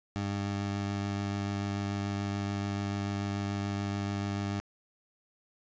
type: tone with vibrato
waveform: 20% pulse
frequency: 100 Hz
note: G2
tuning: 35 cents sharp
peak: -26 dBFS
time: 0.16-4.6 s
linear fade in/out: 0 ms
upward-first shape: triangle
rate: 6.9 Hz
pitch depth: 13 cents each way
effects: resampled to 16000 Hz